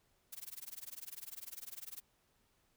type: noise with tremolo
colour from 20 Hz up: blue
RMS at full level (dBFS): -45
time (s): 0.32-2.01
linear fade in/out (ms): 10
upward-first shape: sine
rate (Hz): 20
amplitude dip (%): 100
effects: pink hiss -75 dBFS RMS until 2.76 s